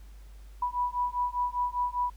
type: beating tone pair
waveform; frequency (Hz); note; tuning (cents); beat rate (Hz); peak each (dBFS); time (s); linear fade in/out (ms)
sine; 980 / 985; B5 / B5; -14 / -5; 5; -30; 0.62-2.1; 5
effects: added 50 Hz sine -45 dBFS peak until 2.16 s + pink hiss -62 dBFS RMS until 2.16 s